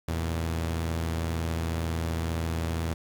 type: tone pair together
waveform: sawtooth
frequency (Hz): 82 / 115.5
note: E2 / A#2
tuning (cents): -9 / -16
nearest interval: tritone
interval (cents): 593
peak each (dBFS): -24 / -33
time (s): 0.08-2.94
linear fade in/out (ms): 5
effects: 9-bit